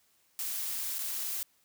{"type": "noise with dropouts", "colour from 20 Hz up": "blue", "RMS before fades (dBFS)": -35, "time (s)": [0.39, 1.43], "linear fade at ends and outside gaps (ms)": 0, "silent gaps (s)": [0.984, 0.99], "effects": ["white hiss -69 dBFS RMS until 1.64 s"]}